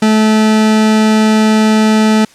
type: tone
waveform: 40% pulse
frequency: 217 Hz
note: A3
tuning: 24 cents flat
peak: -6 dBFS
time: 0.02-2.25 s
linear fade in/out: 5 ms
effects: white hiss -43 dBFS RMS until 2.34 s + low-pass 8000 Hz 12 dB/octave